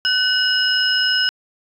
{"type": "tone cluster", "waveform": "sine", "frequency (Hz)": [1506, 2917, 5140], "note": ["F#6", "F#7", "E8"], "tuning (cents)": [30, -25, -45], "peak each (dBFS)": -19, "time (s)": [0.05, 1.29], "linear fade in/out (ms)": 0, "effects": ["tanh soft clip ceiling -5 dBFS"]}